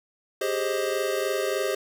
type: chord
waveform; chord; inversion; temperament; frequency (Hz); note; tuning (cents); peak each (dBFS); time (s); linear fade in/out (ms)
square; Ab major seventh; third; equal with one note detuned; 392 / 415.3 / 528.4 / 622.3; G4 / Ab4 / C5 / Eb5; 0 / 0 / +17 / 0; -30 / -32 / -30 / -32; 0.41-1.75; 5
effects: none